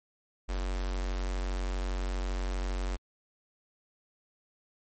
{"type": "tone with notch filter", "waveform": "square", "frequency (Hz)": 46.25, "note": "F#1", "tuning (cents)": 0, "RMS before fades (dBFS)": -32, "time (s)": [0.48, 2.97], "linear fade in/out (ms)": 20, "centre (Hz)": 120, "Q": 0.6, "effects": ["MP3 32 kbps"]}